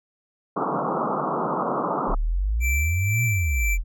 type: band-pass noise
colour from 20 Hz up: white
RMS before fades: -25 dBFS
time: 0.56-2.15 s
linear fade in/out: 10 ms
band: 140 to 1300 Hz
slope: 96 dB/octave
type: exponential two-way sweep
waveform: sine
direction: up then down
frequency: 32 to 123.47 to 37.69 Hz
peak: -20 dBFS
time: 2.07-3.84 s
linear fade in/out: 50 ms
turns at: 3.24 s
type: tone with tremolo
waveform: square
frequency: 2336 Hz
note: D7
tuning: 10 cents flat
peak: -24 dBFS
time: 2.6-3.78 s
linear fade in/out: 50 ms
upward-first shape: sine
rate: 2 Hz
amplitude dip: 50%
effects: none